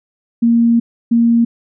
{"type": "tone pair in turn", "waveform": "sine", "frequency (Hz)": [233.1, 233.1], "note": ["A#3", "A#3"], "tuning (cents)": [0, 0], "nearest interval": "unison", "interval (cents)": 0, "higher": "neither", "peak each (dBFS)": -8, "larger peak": "neither", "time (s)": [[0.42, 0.8], [1.11, 1.45]], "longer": "first", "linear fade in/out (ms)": 10, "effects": []}